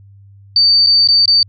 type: tone with dropouts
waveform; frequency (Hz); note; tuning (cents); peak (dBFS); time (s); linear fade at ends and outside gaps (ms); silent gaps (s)
sine; 4594; D8; -39; -7; 0.56-1.43; 2; 0.864-0.869 / 1.075-1.086 / 1.257-1.278
effects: added 99 Hz sine -39 dBFS peak until 1.48 s